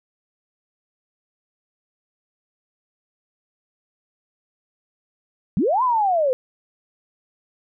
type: linear two-way sweep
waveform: sine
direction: up then down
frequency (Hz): 146.83 to 1045 to 492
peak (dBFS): -16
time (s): 5.57-6.33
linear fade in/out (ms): 0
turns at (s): 5.83
effects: none